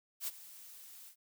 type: noise with ADSR envelope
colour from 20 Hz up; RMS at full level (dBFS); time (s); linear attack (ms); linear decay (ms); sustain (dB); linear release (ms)
blue; -36; 0.2-1.16; 74; 29; -17; 86
effects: none